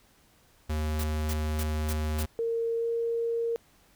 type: tone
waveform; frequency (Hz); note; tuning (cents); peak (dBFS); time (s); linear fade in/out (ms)
square; 76.9; D#2; -20; -28; 0.69-2.26; 10
type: noise bursts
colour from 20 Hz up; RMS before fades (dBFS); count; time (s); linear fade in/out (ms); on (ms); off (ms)
white; -37; 5; 0.99-2.23; 5; 48; 250
type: tone with pitch glide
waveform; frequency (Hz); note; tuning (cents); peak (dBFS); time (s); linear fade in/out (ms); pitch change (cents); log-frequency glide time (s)
sine; 460 to 463.5; A#4 to A#4; -23 to -10; -26; 2.39-3.56; 0; +13; 2.77-2.86
effects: pink hiss -62 dBFS RMS until 3.95 s